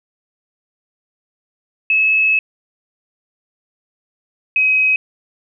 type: tone pair in turn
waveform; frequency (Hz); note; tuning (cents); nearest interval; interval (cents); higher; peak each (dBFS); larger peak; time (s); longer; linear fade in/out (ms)
sine; 2588 / 2536; E7 / D#7; -32 / +32; unison; 36; first; -11; neither; 1.9-2.39 / 4.56-4.96; first; 2
effects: none